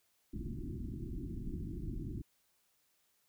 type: low-pass noise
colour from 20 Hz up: pink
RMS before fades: -41 dBFS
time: 0.33-2.22 s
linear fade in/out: 10 ms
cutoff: 360 Hz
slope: 96 dB/octave
effects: white hiss -75 dBFS RMS until 3.28 s